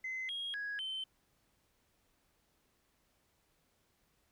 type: tone with pitch steps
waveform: sine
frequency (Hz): 2051 / 3273 / 1661 / 3083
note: C7 / G#7 / G#6 / G7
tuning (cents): -35 / -26 / 0 / -29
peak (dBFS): -36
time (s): 0.04-1.04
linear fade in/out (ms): 5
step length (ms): 250
effects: tanh soft clip ceiling -34 dBFS + pink hiss -75 dBFS RMS until 4.31 s